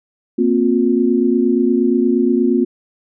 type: chord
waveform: sine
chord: Bb suspended second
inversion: none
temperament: equal with one note detuned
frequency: 233.1 / 261.6 / 356.6 Hz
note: Bb3 / C4 / F4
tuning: 0 / 0 / +36 cents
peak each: -16 dBFS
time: 0.38-2.65 s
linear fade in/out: 10 ms
effects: none